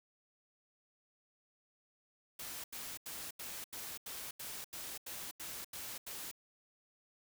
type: noise bursts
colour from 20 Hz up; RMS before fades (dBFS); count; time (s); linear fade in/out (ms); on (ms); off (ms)
white; -45; 12; 2.39-6.314; 5; 250; 84
effects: none